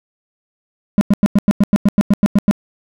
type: tone bursts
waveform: triangle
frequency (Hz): 203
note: G#3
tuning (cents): -39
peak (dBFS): -5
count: 13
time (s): 0.98-2.511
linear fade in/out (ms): 0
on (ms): 31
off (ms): 94
effects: none